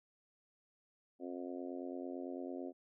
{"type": "harmonic tone", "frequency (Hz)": 89, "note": "F2", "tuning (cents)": 33, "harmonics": [3, 4, 5, 6, 7, 8], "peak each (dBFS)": [-44, -46, -52, -51, -51, -55], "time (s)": [1.19, 2.73], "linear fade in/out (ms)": 50, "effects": []}